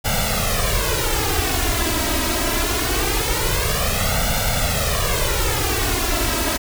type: noise with flanger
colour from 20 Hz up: pink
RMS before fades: -20 dBFS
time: 0.04-6.58 s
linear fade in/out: 20 ms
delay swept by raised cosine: 1.4 to 3.1 ms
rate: 0.23 Hz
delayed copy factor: +0.95
effects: none

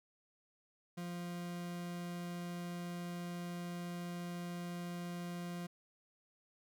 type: tone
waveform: 40% pulse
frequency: 174.61 Hz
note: F3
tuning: in tune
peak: -40 dBFS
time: 0.97-5.67 s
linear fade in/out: 10 ms
effects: none

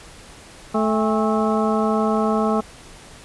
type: harmonic tone with a mistuned harmonic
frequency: 217.9 Hz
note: A3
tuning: 17 cents flat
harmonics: 1 / 2 / 3 / 4 / 5 / 6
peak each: -20 / -23 / -25 / -26 / -27 / -28 dBFS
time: 0.74-2.61 s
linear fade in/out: 10 ms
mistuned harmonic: 4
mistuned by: -120 cents
effects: pink hiss -43 dBFS RMS until 3.24 s + resampled to 24000 Hz

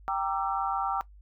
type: chord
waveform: sine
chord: E half-diminished seventh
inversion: first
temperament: equal with one note detuned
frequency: 784 / 932.3 / 1174.7 / 1340 Hz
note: G5 / Bb5 / D6 / E6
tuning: 0 / 0 / 0 / +28 cents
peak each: -30 / -34 / -33 / -33 dBFS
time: 0.08-1.01 s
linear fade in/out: 0 ms
effects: noise-tail reverb RT60 0.1 s tail -18 dB re dry + added 50 Hz sine -49 dBFS peak until 1.21 s

